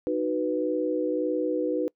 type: chord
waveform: sine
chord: B major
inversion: first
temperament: just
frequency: 308.7 / 370.4 / 493.9 Hz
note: D#4 / F#4 / B4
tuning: -14 / +2 / 0 cents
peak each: -28 / -30 / -27 dBFS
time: 0.07-1.88 s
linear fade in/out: 0 ms
effects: noise-tail reverb RT60 0.1 s tail -25 dB re dry